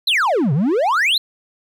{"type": "exponential two-way sweep", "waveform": "triangle", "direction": "down then up", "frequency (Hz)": [4253, 127.8, 4253], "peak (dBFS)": -12, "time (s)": [0.07, 1.18], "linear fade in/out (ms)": 5, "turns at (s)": 0.53, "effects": []}